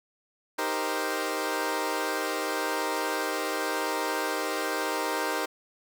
15% pulse chord, C minor seventh, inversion first, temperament equal, 311.1 / 392 / 466.2 / 523.3 Hz, Eb4 / G4 / Bb4 / C5, 0 / 0 / 0 / 0 cents, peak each -27 dBFS, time 0.58-5.46 s, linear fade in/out 10 ms, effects none

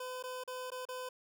25% pulse tone with dropouts, 507 Hz, B4, 45 cents sharp, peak -36 dBFS, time 0-1.09 s, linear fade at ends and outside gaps 5 ms, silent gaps 0.227-0.237 / 0.438-0.476 / 0.704-0.717 / 0.853-0.887 s, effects none

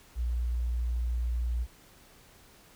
sine tone, 59.7 Hz, A#1, 42 cents sharp, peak -27 dBFS, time 0.15-1.67 s, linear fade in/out 50 ms, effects pink hiss -57 dBFS RMS until 2.75 s

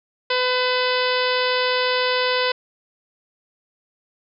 harmonic tone with a mistuned harmonic, 503 Hz, B4, 32 cents sharp, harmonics 1 / 2 / 3 / 4 / 5 / 6 / 7 / 8 / 9 / 10, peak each -22 / -25 / -27 / -28 / -29 / -30 / -30 / -31 / -32 / -32 dBFS, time 0.3-2.52 s, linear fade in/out 5 ms, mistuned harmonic 5, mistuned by +31 cents, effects none

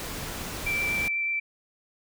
pink noise, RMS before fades -35 dBFS, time 0-1.08 s, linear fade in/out 0 ms
sine tone with vibrato, 2339 Hz, D7, 8 cents flat, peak -25 dBFS, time 0.66-1.4 s, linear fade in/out 10 ms, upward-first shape sine, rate 8.2 Hz, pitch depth 8 cents each way
effects none

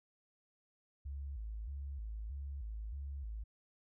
sine tone with vibrato, 61.3 Hz, B1, 12 cents flat, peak -40 dBFS, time 1.05-3.44 s, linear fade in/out 10 ms, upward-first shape square, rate 1.6 Hz, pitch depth 220 cents each way, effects none

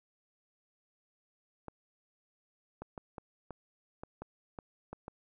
clicks, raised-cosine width 1 ms, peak -28 dBFS, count 10, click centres 1.683 / 2.82 / 2.978 / 3.182 / 3.507 / 4.035 / 4.22 / 4.588 / 4.93 / 5.081 s, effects none

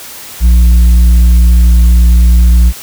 sine tone with tanh clipping, 59.1 Hz, A#1, 24 cents sharp, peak -3 dBFS, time 0.4-2.73 s, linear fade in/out 50 ms, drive 5 dB, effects white hiss -28 dBFS RMS until 2.82 s

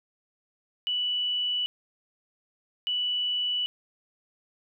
sine tone pair in turn, 2960 / 2960 Hz, F#7 / F#7, 0 / 0 cents, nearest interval unison, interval 0 cents, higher neither, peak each -25 / -25 dBFS, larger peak neither, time 0.87-1.66 / 2.87-3.66 s, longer neither, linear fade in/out 0 ms, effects none

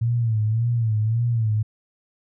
sine tone with vibrato, 113.2 Hz, A2, 50 cents sharp, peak -18 dBFS, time 0.01-1.63 s, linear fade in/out 10 ms, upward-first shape sine, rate 1.8 Hz, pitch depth 96 cents each way, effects none

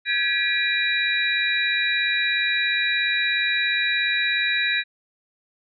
sine tone cluster, 1589 / 1686 / 1944 / 2399 / 3888 Hz, G6 / G#6 / B6 / D7 / B7, +23 / +26 / -28 / +36 / -28 cents, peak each -31 / -25 / -27 / -25 / -25 dBFS, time 0.05-4.84 s, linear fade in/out 50 ms, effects none

